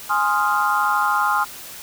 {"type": "chord", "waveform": "sine", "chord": "F minor seventh", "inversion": "first", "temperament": "equal", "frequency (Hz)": [830.6, 1046.5, 1244.5, 1396.9], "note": ["Ab5", "C6", "Eb6", "F6"], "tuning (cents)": [0, 0, 0, 0], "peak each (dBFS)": -22, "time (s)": [0.09, 1.45], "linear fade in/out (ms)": 20, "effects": ["white hiss -37 dBFS RMS until 1.82 s"]}